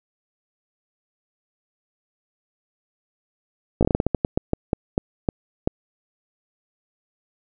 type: slowing click train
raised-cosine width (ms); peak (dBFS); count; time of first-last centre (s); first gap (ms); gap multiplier
2; -5; 16; 3.81-5.675; 17; 1.25
effects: none